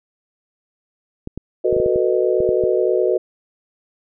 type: clicks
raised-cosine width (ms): 3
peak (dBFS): -15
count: 10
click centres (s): 1.274 / 1.376 / 1.727 / 1.766 / 1.801 / 1.861 / 1.959 / 2.404 / 2.491 / 2.638
type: chord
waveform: sine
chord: B dominant seventh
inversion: second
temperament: just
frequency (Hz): 370.4 / 444.5 / 493.9 / 617.4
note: F#4 / A4 / B4 / D#5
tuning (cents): +2 / +18 / 0 / -14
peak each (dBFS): -18 / -21 / -20 / -22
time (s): 1.64-3.18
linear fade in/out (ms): 10
effects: none